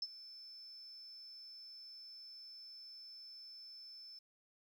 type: tone with ADSR envelope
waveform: sine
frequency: 5274 Hz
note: E8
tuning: in tune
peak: -35 dBFS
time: 0.02-4.19 s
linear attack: 4 ms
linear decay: 40 ms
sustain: -16 dB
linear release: 5 ms
effects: 12-bit